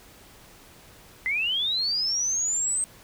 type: linear sweep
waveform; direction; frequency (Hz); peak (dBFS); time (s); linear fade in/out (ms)
sine; up; 2000 to 8372; -23; 1.26-2.84; 0
effects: pink hiss -51 dBFS RMS until 3.03 s